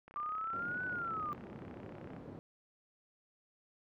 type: click train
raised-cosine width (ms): 0.5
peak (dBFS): -38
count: 70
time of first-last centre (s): 0.08-2.165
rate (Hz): 33.1
type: linear two-way sweep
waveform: sine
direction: up then down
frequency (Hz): 1174.7 to 1506 to 1174.7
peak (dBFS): -36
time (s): 0.16-1.33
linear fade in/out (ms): 0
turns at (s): 0.85
type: band-pass noise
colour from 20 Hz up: white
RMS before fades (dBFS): -49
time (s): 0.53-2.39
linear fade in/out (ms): 0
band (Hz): 100 to 350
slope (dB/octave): 12
effects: none